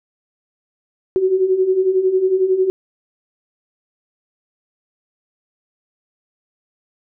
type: beating tone pair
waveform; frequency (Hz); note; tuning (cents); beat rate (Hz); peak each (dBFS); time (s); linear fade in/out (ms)
sine; 367.3 / 378.3; F#4 / F#4; -13 / +38; 11; -20 / -14; 1.16-2.7; 0
effects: none